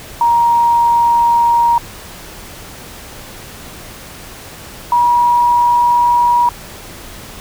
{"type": "tone pair in turn", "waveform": "sine", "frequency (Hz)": [941, 960.2], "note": ["A#5", "B5"], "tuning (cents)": [16, -49], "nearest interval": "unison", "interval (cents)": 35, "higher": "second", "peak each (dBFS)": -8, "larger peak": "neither", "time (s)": [[0.21, 1.78], [4.92, 6.49]], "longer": "neither", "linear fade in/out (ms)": 2, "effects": ["pink hiss -33 dBFS RMS until 7.4 s"]}